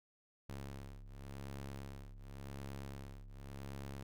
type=ring-modulated tone; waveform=sawtooth; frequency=68.9 Hz; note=C#2; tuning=10 cents flat; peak=-39 dBFS; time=0.49-4.03 s; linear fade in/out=5 ms; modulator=34 Hz; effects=none